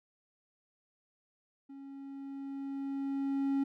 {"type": "tone with level ramp", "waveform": "triangle", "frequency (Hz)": 274.9, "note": "C#4", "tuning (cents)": -14, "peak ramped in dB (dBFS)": [-44, -25], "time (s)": [1.69, 3.64], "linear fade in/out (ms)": 10, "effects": []}